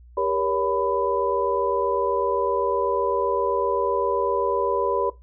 sine tone cluster, 396.3 / 476.2 / 564 / 997 Hz, G4 / A#4 / C#5 / B5, +19 / +37 / +30 / +16 cents, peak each -26 dBFS, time 0.17-5.1 s, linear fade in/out 5 ms, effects noise-tail reverb RT60 0.2 s tail -18 dB re dry + added 60 Hz sine -45 dBFS peak until 5.22 s

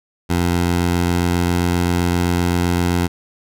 15% pulse tone with pitch glide, 87.1 to 87.71 Hz, F2 to F2, -4 to +8 cents, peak -9 dBFS, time 0.29-3.08 s, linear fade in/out 20 ms, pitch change +12 cents, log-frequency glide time 0.4-1.72 s, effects none

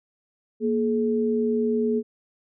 sine tone pair together, 234.7 / 425.5 Hz, A#3 / G#4, +12 / +42 cents, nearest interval minor seventh, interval 1030 cents, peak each -23 dBFS, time 0.6-2.03 s, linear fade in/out 50 ms, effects none

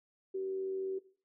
sine tone with amplitude modulation, 382 Hz, G4, 45 cents flat, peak -32 dBFS, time 0.34-0.99 s, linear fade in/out 10 ms, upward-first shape sine, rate 94.6 Hz, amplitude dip 30%, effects noise-tail reverb RT60 0.4 s tail -17 dB re dry

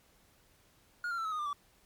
triangle tone with pitch steps, 1433 / 1381.8 / 1332.4 / 1284.8 / 1238.9 / 1194.6 / 1151.9 Hz, F6 / F6 / E6 / E6 / D#6 / D6 / D6, +44 / -19 / +18 / -45 / -8 / +29 / -34 cents, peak -31 dBFS, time 1.04-1.53 s, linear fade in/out 2 ms, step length 70 ms, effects pink hiss -66 dBFS RMS until 1.85 s + MP3 96 kbps

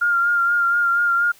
sine tone with vibrato, 1400 Hz, F6, 4 cents sharp, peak -15 dBFS, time 0.01-1.32 s, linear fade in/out 10 ms, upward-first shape sine, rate 4.2 Hz, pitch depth 27 cents each way, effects white hiss -51 dBFS RMS until 1.39 s

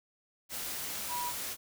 sine tone in noise, 972 Hz, B5, 28 cents flat, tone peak -34 dBFS, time 1.08-1.33 s, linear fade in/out 50 ms, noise white, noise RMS -38 dBFS, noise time 0.49-1.57 s, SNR +1 dB, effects none

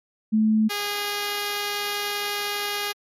sine / 5% pulse tone pair in turn, 217.3 / 410.2 Hz, A3 / G#4, -21 / -21 cents, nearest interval major seventh, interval 1100 cents, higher second, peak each -16 / -14 dBFS, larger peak second, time 0.32-0.69 / 0.69-2.93 s, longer second, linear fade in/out 20 ms, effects MP3 64 kbps

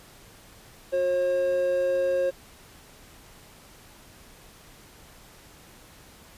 triangle tone pair together, 360 / 538.3 Hz, F#4 / C5, -47 / +49 cents, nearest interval perfect fifth, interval 696 cents, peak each -31 / -20 dBFS, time 0.92-2.31 s, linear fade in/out 20 ms, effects pink hiss -51 dBFS RMS until 6.37 s + resampled to 32000 Hz

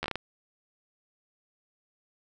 slowing click train, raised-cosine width 0.3 ms, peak -15 dBFS, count 6, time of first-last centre 0.03-0.156 s, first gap 12 ms, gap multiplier 1.38, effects none

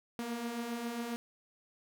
sawtooth beating tone pair, 229.4 / 236.8 Hz, A#3 / A#3, -28 / +27 cents, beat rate 7.4 Hz, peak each -40 / -33 dBFS, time 0.19-1.16 s, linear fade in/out 0 ms, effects none

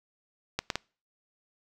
clicks, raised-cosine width 0.2 ms, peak -11 dBFS, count 3, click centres 0.59 / 0.702 / 0.756 s, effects noise-tail reverb RT60 0.4 s tail -26 dB re dry

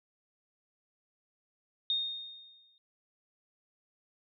sine tone with exponential decay, 3689 Hz, A#7, 19 cents flat, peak -26 dBFS, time 1.9-2.78 s, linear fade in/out 1 ms, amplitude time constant 190 ms, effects none

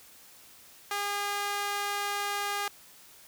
sawtooth tone with high-pass filter, 406.6 Hz, G#4, 37 cents flat, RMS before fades -32 dBFS, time 0.91-2.68 s, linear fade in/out 2 ms, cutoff 960 Hz, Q 1.1, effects white hiss -54 dBFS RMS until 3.27 s

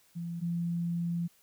sine tone pair in turn, 170 / 170.97 Hz, F3 / F3, -46 / -37 cents, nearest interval unison, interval 9 cents, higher second, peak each -34 / -29 dBFS, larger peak second, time 0.15-0.41 / 0.41-1.28 s, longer second, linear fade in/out 20 ms, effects white hiss -65 dBFS RMS until 1.42 s

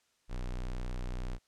square tone, 30.87 Hz, B0, in tune, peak -35 dBFS, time 0.28-1.39 s, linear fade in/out 50 ms, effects white hiss -73 dBFS RMS until 1.47 s + low-pass 8000 Hz 12 dB/octave

